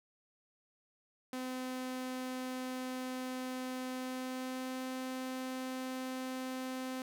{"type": "tone with pitch glide", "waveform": "sawtooth", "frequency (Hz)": [256, 258.4], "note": ["C4", "C4"], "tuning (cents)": [-38, -21], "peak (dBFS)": -34, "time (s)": [1.33, 7.02], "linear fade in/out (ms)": 2, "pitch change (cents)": 17, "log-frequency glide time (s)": [3.91, 4.85], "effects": []}